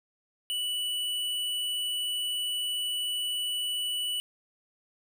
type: tone with tanh clipping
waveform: sine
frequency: 2959 Hz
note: F#7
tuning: 1 cent flat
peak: -30 dBFS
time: 0.5-4.2 s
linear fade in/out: 0 ms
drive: 16 dB
effects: none